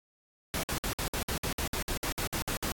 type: noise bursts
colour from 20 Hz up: pink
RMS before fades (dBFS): -32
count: 15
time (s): 0.54-2.719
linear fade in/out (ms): 0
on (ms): 93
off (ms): 56
effects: AAC 64 kbps